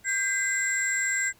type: tone cluster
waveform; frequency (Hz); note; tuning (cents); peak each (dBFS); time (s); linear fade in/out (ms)
sine; 1587 / 2033 / 7600; G6 / B6 / A#8; +21 / +50 / +33; -27; 0.04-1.33; 50
effects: tanh soft clip ceiling -19 dBFS + pink hiss -59 dBFS RMS until 1.39 s